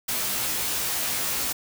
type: noise with comb filter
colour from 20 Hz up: white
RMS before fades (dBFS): -27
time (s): 0.08-1.53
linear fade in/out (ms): 10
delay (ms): 16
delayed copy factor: +0.85
effects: none